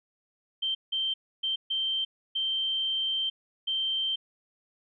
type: tone bursts at uneven times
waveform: sine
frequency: 3131 Hz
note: G7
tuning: 3 cents flat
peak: -26 dBFS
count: 6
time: 0.62-0.75 / 0.92-1.14 / 1.43-1.56 / 1.7-2.05 / 2.35-3.3 / 3.67-4.16 s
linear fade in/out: 10 ms
effects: none